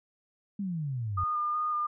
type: exponential sweep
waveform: sine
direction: down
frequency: 207.7 to 87.31 Hz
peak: -30 dBFS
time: 0.59-1.24 s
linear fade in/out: 5 ms
type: tone with vibrato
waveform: sine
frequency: 1216 Hz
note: D#6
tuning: 40 cents flat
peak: -27 dBFS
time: 1.17-1.87 s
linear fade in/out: 10 ms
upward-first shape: square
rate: 2.7 Hz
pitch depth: 14 cents each way
effects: none